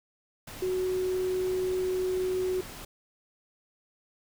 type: tone in noise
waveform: sine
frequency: 370 Hz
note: F#4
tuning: in tune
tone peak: -26 dBFS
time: 0.62-2.61 s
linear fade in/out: 5 ms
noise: pink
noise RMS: -43 dBFS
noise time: 0.47-2.85 s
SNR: +14 dB
effects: none